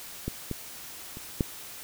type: clicks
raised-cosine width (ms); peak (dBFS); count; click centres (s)
3; -17 / -18 / -28 / -11; 4; 0.28 / 0.513 / 1.171 / 1.408
effects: white hiss -43 dBFS RMS until 1.83 s